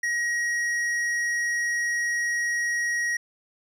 sine tone with hard clipping, 1895 Hz, A#6, 28 cents sharp, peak -25 dBFS, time 0.03-3.17 s, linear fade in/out 5 ms, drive 8 dB, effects none

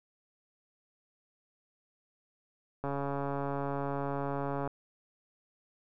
click train, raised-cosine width 1 ms, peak -21 dBFS, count 258, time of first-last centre 2.84-4.676 s, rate 140 Hz, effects none

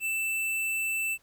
square tone, 2655 Hz, E7, 12 cents sharp, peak -28 dBFS, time 0-1.18 s, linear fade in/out 50 ms, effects pink hiss -65 dBFS RMS until 1.22 s

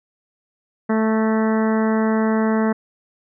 harmonic tone with a mistuned harmonic, 220 Hz, A3, in tune, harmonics 1 / 2 / 3 / 4 / 5 / 6 / 7 / 8 / 9, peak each -17 / -23 / -27 / -29 / -31 / -33 / -34 / -35 / -36 dBFS, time 0.89-2.73 s, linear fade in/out 10 ms, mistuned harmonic 9, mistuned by -29 cents, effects none

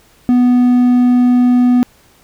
triangle tone, 246.9 Hz, B3, in tune, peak -5 dBFS, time 0.29-1.83 s, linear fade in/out 0 ms, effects pink hiss -49 dBFS RMS until 2.23 s

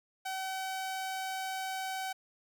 sawtooth tone, 761 Hz, F#5, 48 cents sharp, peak -31 dBFS, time 0.25-2.13 s, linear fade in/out 10 ms, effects none

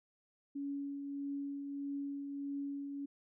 sine tone with tremolo, 281.2 Hz, C#4, 25 cents sharp, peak -36 dBFS, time 0.55-3.06 s, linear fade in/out 10 ms, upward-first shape triangle, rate 1.6 Hz, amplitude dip 40%, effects none

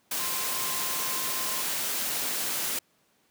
sine tone in noise, 1046.5 Hz, C6, in tune, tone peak -39 dBFS, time 0.19-1.62 s, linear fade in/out 5 ms, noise white, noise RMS -30 dBFS, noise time 0.11-2.79 s, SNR -12 dB, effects pink hiss -67 dBFS RMS until 3.3 s + high-pass 150 Hz 12 dB/octave

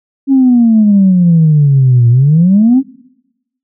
sine exponential two-way sweep, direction down then up, 277.2 to 116.54 to 277.2 Hz, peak -3 dBFS, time 0.27-2.83 s, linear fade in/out 50 ms, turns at 2.09 s, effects noise-tail reverb RT60 0.9 s tail -22 dB re dry + tanh soft clip ceiling 0 dBFS

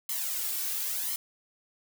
blue noise with flanger, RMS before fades -32 dBFS, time 0.09-1.16 s, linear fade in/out 2 ms, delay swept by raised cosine 0.96 to 2.66 ms, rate 0.96 Hz, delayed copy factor +0.85, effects none

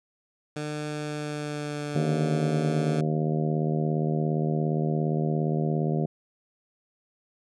15% pulse tone with pitch glide, 150.2 to 145.59 Hz, D3 to D3, +39 to -15 cents, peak -24 dBFS, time 0.56-3.01 s, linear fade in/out 5 ms, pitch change -54 cents, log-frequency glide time 0.99-2.28 s
harmonic tone, 77.3 Hz, D#2, 11 cents flat, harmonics 2 / 3 / 4 / 5 / 6 / 7 / 8 / 9, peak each -25 / -31 / -36 / -32 / -38 / -37 / -41 / -37 dBFS, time 1.95-6.06 s, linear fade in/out 5 ms
effects resampled to 22050 Hz

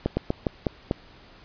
slowing click train, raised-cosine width 2 ms, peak -9 dBFS, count 6, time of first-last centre 0.06-0.911 s, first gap 110 ms, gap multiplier 1.22, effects pink hiss -51 dBFS RMS until 1.44 s + resampled to 11025 Hz

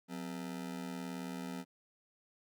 40% pulse ring-modulated tone, 220 Hz, A3, in tune, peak -36 dBFS, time 0.08-1.65 s, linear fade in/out 50 ms, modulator 39.3 Hz, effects none

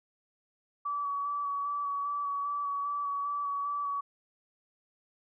sine tone with vibrato, 1143 Hz, D6, 47 cents flat, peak -30 dBFS, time 0.85-4.01 s, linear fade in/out 10 ms, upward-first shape square, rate 2.5 Hz, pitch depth 17 cents each way, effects none

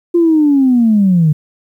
sine linear sweep, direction down, 349.2 to 146.83 Hz, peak -6 dBFS, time 0.14-1.33 s, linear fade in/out 10 ms, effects tanh soft clip ceiling -2 dBFS + 8-bit

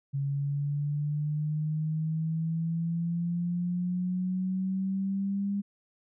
sine exponential sweep, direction up, 138.59 to 201.6 Hz, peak -27 dBFS, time 0.13-5.62 s, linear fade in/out 20 ms, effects none

